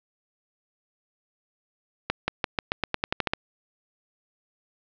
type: accelerating click train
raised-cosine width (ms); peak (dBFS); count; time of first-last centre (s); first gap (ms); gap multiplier
0.3; -7; 12; 2.1-3.335; 180; 0.9
effects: low-pass 5000 Hz 12 dB/octave